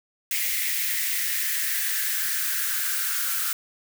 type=noise with high-pass filter sweep; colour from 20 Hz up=blue; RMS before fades=-26 dBFS; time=0.31-3.53 s; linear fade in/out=2 ms; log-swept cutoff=2100 to 1400 Hz; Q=5.6; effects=none